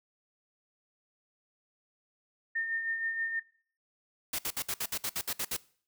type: tone with tremolo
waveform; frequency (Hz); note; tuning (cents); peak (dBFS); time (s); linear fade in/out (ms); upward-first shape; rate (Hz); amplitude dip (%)
sine; 1819; A#6; -43; -28; 2.55-3.4; 10; sine; 6.3; 45
type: noise bursts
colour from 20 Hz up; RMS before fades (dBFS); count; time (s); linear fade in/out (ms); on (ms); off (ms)
white; -33; 11; 4.33-5.567; 5; 57; 61
effects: noise-tail reverb RT60 0.5 s tail -21 dB re dry